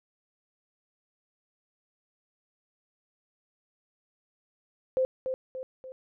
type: tone with echo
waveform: sine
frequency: 519 Hz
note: C5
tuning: 14 cents flat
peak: -22 dBFS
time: 4.97-5.05 s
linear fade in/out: 0 ms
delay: 290 ms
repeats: 3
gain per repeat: -6 dB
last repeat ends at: 5.92 s
effects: none